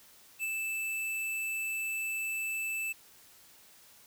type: tone with ADSR envelope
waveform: square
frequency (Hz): 2637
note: E7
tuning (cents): 0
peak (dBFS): -31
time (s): 0.39-2.93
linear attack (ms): 44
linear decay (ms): 26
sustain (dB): -2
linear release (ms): 14
effects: white hiss -58 dBFS RMS until 4.06 s